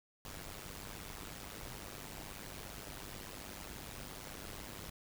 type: noise with amplitude modulation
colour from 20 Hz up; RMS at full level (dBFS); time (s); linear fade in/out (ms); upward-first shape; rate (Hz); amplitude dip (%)
pink; -44; 0.25-4.9; 2; sine; 100; 85
effects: none